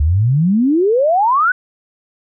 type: exponential sweep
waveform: sine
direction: up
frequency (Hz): 69.3 to 1527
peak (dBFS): -10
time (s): 0-1.52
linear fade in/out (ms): 5
effects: none